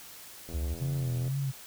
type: click train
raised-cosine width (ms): 2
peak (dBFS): -30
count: 67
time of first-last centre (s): 0.49-1.279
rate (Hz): 83.6
type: tone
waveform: sine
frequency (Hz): 70.8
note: C#2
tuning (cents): +37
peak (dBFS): -29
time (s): 0.53-0.75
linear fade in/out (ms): 20
type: tone with vibrato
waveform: sine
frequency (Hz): 130.9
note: C3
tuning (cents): +1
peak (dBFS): -28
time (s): 0.8-1.52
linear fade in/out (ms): 20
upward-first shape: sine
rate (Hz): 2.1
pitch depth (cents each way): 110
effects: white hiss -48 dBFS RMS until 1.66 s